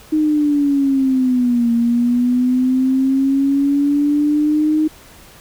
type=linear two-way sweep; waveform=sine; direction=down then up; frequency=311.2 to 232.6 to 311.2 Hz; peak=-12 dBFS; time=0.12-4.88 s; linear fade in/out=10 ms; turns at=1.72 s; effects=pink hiss -43 dBFS RMS until 5.4 s